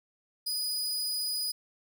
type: tone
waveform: sawtooth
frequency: 4957 Hz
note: D#8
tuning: 7 cents flat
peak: -27 dBFS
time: 0.46-1.52 s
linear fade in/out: 10 ms
effects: none